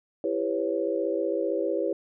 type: chord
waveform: sine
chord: C# half-diminished seventh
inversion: first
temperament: just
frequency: 332.6 / 399.1 / 498.9 / 554.4 Hz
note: E4 / G4 / B4 / C#5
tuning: +16 / +31 / +17 / 0 cents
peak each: -30 dBFS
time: 0.24-1.93 s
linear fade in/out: 2 ms
effects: none